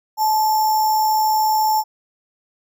sine tone with sample-and-hold, 866 Hz, A5, 28 cents flat, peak -14 dBFS, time 0.17-1.84 s, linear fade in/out 50 ms, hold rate 6300 Hz, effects none

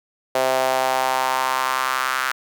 sawtooth tone with high-pass filter sweep, 130.6 Hz, C3, 3 cents flat, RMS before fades -21 dBFS, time 0.35-2.32 s, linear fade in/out 5 ms, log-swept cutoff 590 to 1400 Hz, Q 3.1, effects none

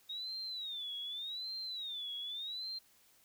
sine tone with vibrato, 3729 Hz, A#7, in tune, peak -39 dBFS, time 0.09-2.79 s, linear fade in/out 10 ms, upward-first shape sine, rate 0.85 Hz, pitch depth 190 cents each way, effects white hiss -67 dBFS RMS until 3.24 s

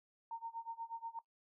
sine tone with tremolo, 917 Hz, A#5, 29 cents flat, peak -39 dBFS, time 0.31-1.19 s, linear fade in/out 2 ms, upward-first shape sine, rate 8.3 Hz, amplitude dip 95%, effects noise-tail reverb RT60 0.1 s tail -17 dB re dry

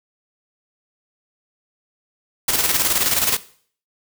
white noise with tremolo, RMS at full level -17 dBFS, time 2.48-3.37 s, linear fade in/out 5 ms, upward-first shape square, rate 19 Hz, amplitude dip 50%, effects noise-tail reverb RT60 0.5 s tail -17 dB re dry

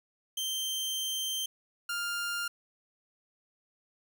sawtooth tone pair in turn, 3136 / 1400 Hz, G7 / F6, 0 / +4 cents, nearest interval octave + major second, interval 1396 cents, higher first, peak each -28 dBFS, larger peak neither, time 0.37-1.46 / 1.89-2.48 s, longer first, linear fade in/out 5 ms, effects none

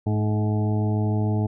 harmonic tone with a mistuned harmonic, 106.6 Hz, G#2, 46 cents sharp, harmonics 1 / 2 / 3 / 4 / 6 / 7 / 8, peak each -21 / -27 / -31 / -33 / -37 / -38 / -39 dBFS, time 0.06-1.47 s, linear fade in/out 10 ms, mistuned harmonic 3, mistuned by -24 cents, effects none

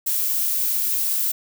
violet noise, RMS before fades -22 dBFS, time 0.06-1.32 s, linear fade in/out 10 ms, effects none

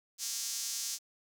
sawtooth tone with high-pass filter, 230 Hz, A#3, 23 cents flat, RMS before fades -37 dBFS, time 0.18-0.99 s, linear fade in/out 50 ms, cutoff 5900 Hz, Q 2.1, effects 9-bit

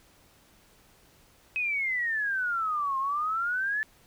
sine exponential two-way sweep, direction down then up, 2553 to 1057 to 1758 Hz, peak -26 dBFS, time 1.56-3.83 s, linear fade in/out 0 ms, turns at 2.98 s, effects pink hiss -60 dBFS RMS until 4.06 s

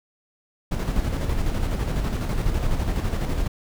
brown noise with tremolo, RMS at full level -22 dBFS, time 0.71-3.48 s, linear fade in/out 10 ms, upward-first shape square, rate 12 Hz, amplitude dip 40%, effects none

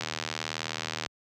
click train, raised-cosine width 0.2 ms, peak -13 dBFS, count 84, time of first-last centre 0.01-1.062 s, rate 78.9 Hz, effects high-pass 80 Hz 12 dB/octave

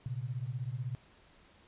sine beating tone pair, 118 / 134 Hz, A#2 / C3, +22 / +42 cents, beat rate 16 Hz, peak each -37 / -38 dBFS, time 0.06-0.95 s, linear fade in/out 0 ms, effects pink hiss -62 dBFS RMS until 1.67 s + resampled to 8000 Hz

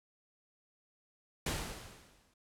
pink noise with exponential decay, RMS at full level -33 dBFS, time 1.46-2.34 s, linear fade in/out 5 ms, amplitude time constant 190 ms, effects low-pass 11000 Hz 12 dB/octave

